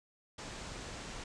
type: low-pass noise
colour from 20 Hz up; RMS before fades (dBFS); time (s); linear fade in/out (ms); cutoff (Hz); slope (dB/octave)
pink; -45; 0.38-1.24; 5; 8400; 48
effects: none

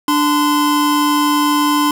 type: tone pair together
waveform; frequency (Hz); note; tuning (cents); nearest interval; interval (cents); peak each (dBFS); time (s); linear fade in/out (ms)
square; 294.7 / 1028; D4 / C6; +6 / -31; octave + minor seventh; 2163; -15 / -16; 0.08-1.91; 2
effects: none

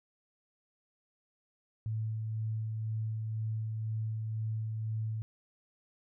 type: tone with tremolo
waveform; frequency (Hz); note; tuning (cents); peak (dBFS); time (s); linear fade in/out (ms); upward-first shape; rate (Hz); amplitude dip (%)
sine; 110; A2; 0; -31; 1.86-5.22; 0; sine; 2; 25
effects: none

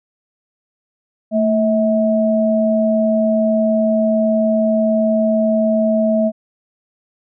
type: tone pair together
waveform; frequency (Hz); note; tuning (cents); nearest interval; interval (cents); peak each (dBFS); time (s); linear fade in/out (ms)
sine; 222.7 / 644; A3 / E5; +21 / -41; octave + tritone; 1838; -15; 1.31-6.32; 50
effects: none

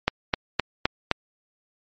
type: click train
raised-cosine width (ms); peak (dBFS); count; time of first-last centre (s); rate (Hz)
0.3; -3; 5; 0.08-1.114; 3.87
effects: MP3 32 kbps

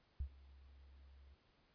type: tone with ADSR envelope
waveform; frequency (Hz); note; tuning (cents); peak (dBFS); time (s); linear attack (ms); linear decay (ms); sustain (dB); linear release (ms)
sine; 68; C#2; -33; -36; 0.2-1.35; 4; 78; -23; 11
effects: pink hiss -74 dBFS RMS until 1.74 s + resampled to 11025 Hz

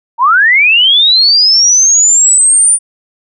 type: linear sweep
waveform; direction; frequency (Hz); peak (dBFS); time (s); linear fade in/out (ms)
sine; up; 888 to 9397; -4; 0.18-2.79; 50
effects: none

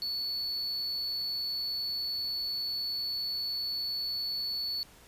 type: tone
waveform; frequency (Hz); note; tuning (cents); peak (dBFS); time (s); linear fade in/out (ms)
triangle; 4435; C#8; 0; -30; 0.02-4.83; 0
effects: pink hiss -56 dBFS RMS until 5.07 s + resampled to 32000 Hz

